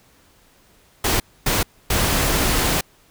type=noise bursts at uneven times; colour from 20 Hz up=pink; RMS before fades=-19 dBFS; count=3; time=1.04-1.2 / 1.46-1.63 / 1.9-2.81 s; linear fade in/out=5 ms; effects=pink hiss -55 dBFS RMS until 3.1 s